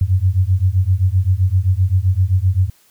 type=beating tone pair; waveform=sine; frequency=89.7 / 97.4 Hz; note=F2 / G2; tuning=+47 / -11 cents; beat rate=7.7 Hz; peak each=-15 dBFS; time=0.01-2.7 s; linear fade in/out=5 ms; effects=white hiss -54 dBFS RMS until 2.9 s